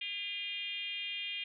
sine tone with frequency modulation, 2815 Hz, F7, 13 cents sharp, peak -36 dBFS, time 0.01-1.44 s, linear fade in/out 5 ms, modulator 392 Hz, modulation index 1.5, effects none

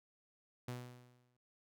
sawtooth tone with exponential decay, 123.47 Hz, B2, in tune, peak -36 dBFS, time 0.68-1.37 s, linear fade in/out 5 ms, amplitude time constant 150 ms, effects none

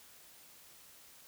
silence, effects white hiss -58 dBFS RMS until 1.27 s

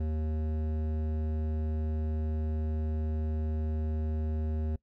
sine tone with hard clipping, 77.78 Hz, D#2, in tune, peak -31 dBFS, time 0-4.76 s, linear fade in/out 5 ms, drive 13 dB, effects noise-tail reverb RT60 0.1 s tail -22 dB re dry

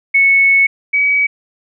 sine tone pair in turn, 2207 / 2272 Hz, C#7 / C#7, -8 / +42 cents, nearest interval minor second, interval 50 cents, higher second, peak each -7 / -10 dBFS, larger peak first, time 0.14-0.67 / 0.93-1.27 s, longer first, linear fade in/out 10 ms, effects none

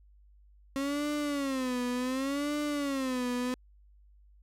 35% pulse tone with vibrato, 270 Hz, C#4, 45 cents flat, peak -28 dBFS, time 0.76-3.54 s, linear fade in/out 0 ms, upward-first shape sine, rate 0.68 Hz, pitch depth 160 cents each way, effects added 50 Hz sine -56 dBFS peak until 4.42 s + low-pass 12000 Hz 12 dB/octave

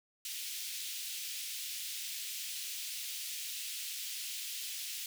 pink high-pass noise, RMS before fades -41 dBFS, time 0.25-5.06 s, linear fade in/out 2 ms, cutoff 2700 Hz, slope 24 dB/octave, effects none

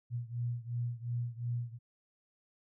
sine beating tone pair, 118.8 / 121.6 Hz, A#2 / B2, +33 / -26 cents, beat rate 2.8 Hz, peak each -36 / -38 dBFS, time 0.1-1.79 s, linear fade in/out 50 ms, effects none

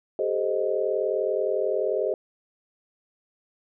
sine chord, A half-diminished seventh, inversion third, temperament equal with one note detuned, 392 / 431.9 / 523.3 / 622.3 Hz, G4 / A4 / C5 / Eb5, 0 / -32 / 0 / 0 cents, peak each -28 dBFS, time 0.19-2.14 s, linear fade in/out 2 ms, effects none

